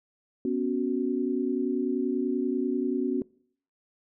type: chord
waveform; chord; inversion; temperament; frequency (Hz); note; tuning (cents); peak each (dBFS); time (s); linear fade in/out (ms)
sine; B suspended second; none; equal; 246.9 / 277.2 / 370; B3 / C#4 / F#4; 0 / 0 / 0; -29; 0.45-3.22; 2
effects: noise-tail reverb RT60 0.6 s tail -24 dB re dry